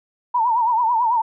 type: tone with vibrato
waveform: sine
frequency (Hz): 934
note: A#5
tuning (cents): +3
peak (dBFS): -15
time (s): 0.34-1.22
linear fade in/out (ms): 10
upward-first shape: triangle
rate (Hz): 9.1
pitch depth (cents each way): 130
effects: none